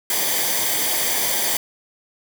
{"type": "noise with comb filter", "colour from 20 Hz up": "white", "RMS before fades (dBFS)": -21, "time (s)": [0.1, 1.57], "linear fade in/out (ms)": 2, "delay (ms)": 0.74, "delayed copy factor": -0.65, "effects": []}